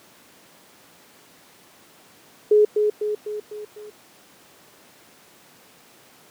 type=tone with echo; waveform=sine; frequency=421.4 Hz; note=G#4; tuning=25 cents sharp; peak=-11 dBFS; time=2.51-2.65 s; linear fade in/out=5 ms; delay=250 ms; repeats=5; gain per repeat=-5 dB; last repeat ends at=3.9 s; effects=pink hiss -51 dBFS RMS until 6.3 s + high-pass 200 Hz 12 dB/octave